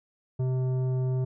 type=tone with tanh clipping; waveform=triangle; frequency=128.8 Hz; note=C3; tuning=27 cents flat; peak=-26 dBFS; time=0.39-1.25 s; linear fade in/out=10 ms; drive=15 dB; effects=none